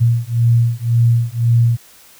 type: beating tone pair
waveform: sine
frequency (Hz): 116.5 / 118.4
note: A#2 / A#2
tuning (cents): -1 / +27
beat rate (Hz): 1.9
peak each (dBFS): -14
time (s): 0-1.77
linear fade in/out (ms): 20
effects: white hiss -45 dBFS RMS until 2.19 s